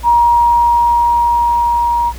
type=tone with level ramp; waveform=sine; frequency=948 Hz; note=A#5; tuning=29 cents sharp; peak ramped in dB=-6 to -11 dBFS; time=0.03-2.13 s; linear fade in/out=50 ms; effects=added 60 Hz sine -26 dBFS peak until 2.18 s + pink hiss -36 dBFS RMS until 2.18 s